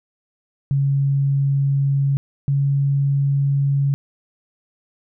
sine tone pair in turn, 138.8 / 139.6 Hz, C#3 / C#3, +3 / +13 cents, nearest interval unison, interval 10 cents, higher second, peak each -15 dBFS, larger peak neither, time 0.71-2.17 / 2.48-3.94 s, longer neither, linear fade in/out 0 ms, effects none

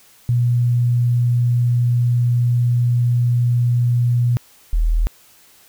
sine tone pair in turn, 121 / 40.38 Hz, B2 / E1, -35 / -35 cents, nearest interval octave + perfect fifth, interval 1900 cents, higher first, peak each -13 dBFS, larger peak neither, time 0.29-4.37 / 4.73-5.07 s, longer first, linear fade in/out 0 ms, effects white hiss -50 dBFS RMS until 5.68 s

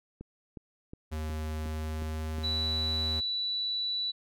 click train, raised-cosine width 3 ms, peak -29 dBFS, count 7, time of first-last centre 0.21-2.384 s, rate 2.76 Hz
square tone with pitch glide, 77.78 to 78.91 Hz, D#2 to D#2, 0 to +25 cents, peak -33 dBFS, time 1.11-3.21 s, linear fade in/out 20 ms, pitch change +25 cents, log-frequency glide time 1.53-2.7 s
sine tone, 3951 Hz, B7, in tune, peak -29 dBFS, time 2.43-4.12 s, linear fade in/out 20 ms
effects none

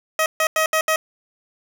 15% pulse tone bursts at uneven times, 633 Hz, D#5, 30 cents sharp, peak -10 dBFS, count 5, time 0.19-0.26 / 0.4-0.47 / 0.56-0.66 / 0.73-0.81 / 0.88-0.96 s, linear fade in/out 2 ms, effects none

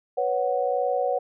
sine chord, B suspended second, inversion none, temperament just, 493.9 / 555.6 / 740.8 Hz, B4 / C#5 / F#5, 0 / +4 / +2 cents, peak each -26 dBFS, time 0.17-1.19 s, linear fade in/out 10 ms, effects none

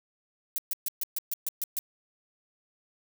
violet noise bursts, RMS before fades -30 dBFS, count 9, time 0.56-1.789 s, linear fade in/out 0 ms, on 21 ms, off 130 ms, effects none

